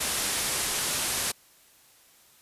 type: low-pass noise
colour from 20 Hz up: white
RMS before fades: -29 dBFS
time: 0-1.32 s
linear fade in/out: 10 ms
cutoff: 12000 Hz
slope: 48 dB/octave
effects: white hiss -58 dBFS RMS until 2.41 s + resampled to 32000 Hz